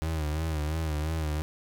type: tone with vibrato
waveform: 35% pulse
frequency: 77.9 Hz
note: D#2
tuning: 3 cents sharp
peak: -26 dBFS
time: 0.02-1.42 s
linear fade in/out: 0 ms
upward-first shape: sine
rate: 2.9 Hz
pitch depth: 69 cents each way
effects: none